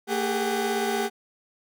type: tone cluster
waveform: 30% pulse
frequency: 227.3 / 400.8 / 417.9 / 747 Hz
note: A#3 / G4 / G#4 / F#5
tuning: -43 / +38 / +11 / +16 cents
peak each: -28 / -24 / -32 / -28 dBFS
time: 0.07-1.1 s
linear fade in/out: 50 ms
effects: none